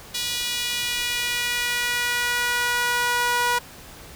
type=tone with high-pass filter sweep; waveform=sawtooth; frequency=484.8 Hz; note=B4; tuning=32 cents flat; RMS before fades=-24 dBFS; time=0.14-3.59 s; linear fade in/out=10 ms; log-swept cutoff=3500 to 1000 Hz; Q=1.6; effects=pink hiss -43 dBFS RMS until 4.15 s